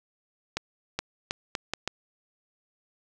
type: accelerating click train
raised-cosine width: 0.2 ms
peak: -11 dBFS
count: 6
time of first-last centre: 0.57-1.876 s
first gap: 420 ms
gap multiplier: 0.76
effects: none